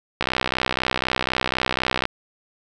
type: click train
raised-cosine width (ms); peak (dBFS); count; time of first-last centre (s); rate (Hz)
0.3; -4; 119; 0.21-2.054; 64
effects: none